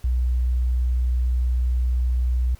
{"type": "tone", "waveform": "sine", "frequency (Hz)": 61.74, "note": "B1", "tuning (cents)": 0, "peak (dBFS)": -18, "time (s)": [0.04, 2.55], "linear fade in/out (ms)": 5, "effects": ["pink hiss -54 dBFS RMS until 2.59 s"]}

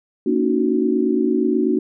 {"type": "chord", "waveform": "sine", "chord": "D# minor seventh", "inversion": "second", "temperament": "equal with one note detuned", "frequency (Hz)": [233.1, 282.7, 311.1, 370], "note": ["A#3", "C#4", "D#4", "F#4"], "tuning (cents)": [0, 34, 0, 0], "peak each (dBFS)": [-21, -21, -22, -20], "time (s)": [0.26, 1.79], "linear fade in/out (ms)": 5, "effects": []}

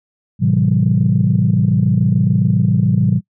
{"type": "chord", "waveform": "sine", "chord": "A minor seventh", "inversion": "none", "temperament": "equal with one note detuned", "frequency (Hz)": [110, 130.81, 164.81, 191.85], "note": ["A2", "C3", "E3", "G3"], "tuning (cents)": [0, 0, 0, -37], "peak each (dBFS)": -16, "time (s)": [0.39, 3.21], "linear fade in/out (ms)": 50, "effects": ["noise-tail reverb RT60 0.1 s tail -24 dB re dry", "tanh soft clip ceiling -2 dBFS"]}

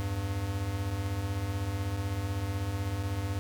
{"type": "beating tone pair", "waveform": "square", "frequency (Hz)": [83.3, 99.3], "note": ["E2", "G2"], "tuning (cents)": [19, 23], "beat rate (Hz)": 16, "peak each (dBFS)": [-37, -32], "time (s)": [0, 3.39], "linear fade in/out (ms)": 0, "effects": []}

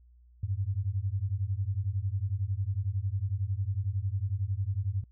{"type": "beating tone pair", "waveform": "sine", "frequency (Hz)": [92.5, 103.5], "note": ["F#2", "G#2"], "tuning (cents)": [0, -5], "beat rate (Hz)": 11, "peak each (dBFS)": -31, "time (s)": [0.43, 5.04], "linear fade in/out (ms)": 5, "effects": ["added 60 Hz sine -55 dBFS peak until 5.11 s"]}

